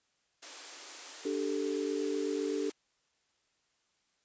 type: high-pass noise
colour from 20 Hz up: white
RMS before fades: -45 dBFS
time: 0.42-2.72 s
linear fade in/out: 10 ms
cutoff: 270 Hz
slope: 96 dB/octave
type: chord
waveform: sine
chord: D suspended fourth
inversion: none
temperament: equal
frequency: 293.7 / 392 / 440 Hz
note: D4 / G4 / A4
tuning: 0 / 0 / 0 cents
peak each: -35 dBFS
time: 1.25-2.7 s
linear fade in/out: 5 ms
effects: white hiss -75 dBFS RMS until 4.24 s + resampled to 16000 Hz